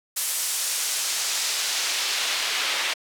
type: noise with band-pass filter sweep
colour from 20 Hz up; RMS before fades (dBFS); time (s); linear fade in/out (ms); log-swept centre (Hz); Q
pink; -26; 0.16-2.94; 10; 9900 to 2800; 0.89
effects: high-pass 400 Hz 12 dB/octave